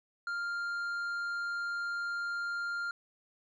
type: tone with tanh clipping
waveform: sine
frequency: 1398 Hz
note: F6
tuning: 1 cent sharp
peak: -34 dBFS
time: 0.27-2.91 s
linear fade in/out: 2 ms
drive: 6 dB
effects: none